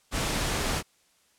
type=noise; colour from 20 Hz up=pink; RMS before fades=-28 dBFS; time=0.11-0.83 s; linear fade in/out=50 ms; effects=white hiss -65 dBFS RMS until 1.38 s + low-pass 10000 Hz 12 dB/octave